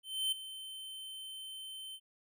square tone with ADSR envelope, 3087 Hz, G7, 27 cents flat, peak -30 dBFS, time 0.03-2 s, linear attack 290 ms, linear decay 9 ms, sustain -14 dB, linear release 58 ms, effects none

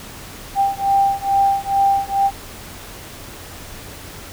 sine beating tone pair, 789 / 791.3 Hz, G5 / G5, +11 / +16 cents, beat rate 2.3 Hz, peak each -17 dBFS, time 0.55-2.31 s, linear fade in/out 50 ms, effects added 91 Hz sine -45 dBFS peak until 4.32 s + pink hiss -36 dBFS RMS until 4.32 s

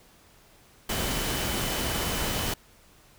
sine tone in noise, 3017 Hz, F#7, 33 cents sharp, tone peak -39 dBFS, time 0.89-2.54 s, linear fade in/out 5 ms, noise pink, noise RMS -29 dBFS, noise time 0.89-2.54 s, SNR -13 dB, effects pink hiss -57 dBFS RMS until 3.18 s

